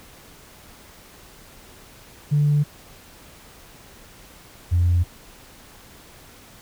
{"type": "tone pair in turn", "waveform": "sine", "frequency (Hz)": [146.83, 87.31], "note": ["D3", "F2"], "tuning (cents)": [0, 0], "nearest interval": "major sixth", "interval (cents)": 900, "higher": "first", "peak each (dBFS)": -14, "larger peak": "neither", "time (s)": [[2.31, 2.64], [4.71, 5.04]], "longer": "neither", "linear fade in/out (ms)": 20, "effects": ["tanh soft clip ceiling -11 dBFS", "pink hiss -47 dBFS RMS until 6.61 s"]}